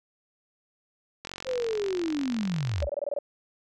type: click train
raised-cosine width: 0.2 ms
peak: -19 dBFS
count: 73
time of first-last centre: 1.25-2.825 s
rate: 45.7 Hz
type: linear sweep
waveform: sine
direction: down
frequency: 530 to 53.5 Hz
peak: -26 dBFS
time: 1.45-2.89 s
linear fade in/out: 50 ms
type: tone bursts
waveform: sine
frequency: 576 Hz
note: D5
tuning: 34 cents flat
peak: -26 dBFS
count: 8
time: 2.82-3.188 s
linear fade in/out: 2 ms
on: 25 ms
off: 24 ms
effects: none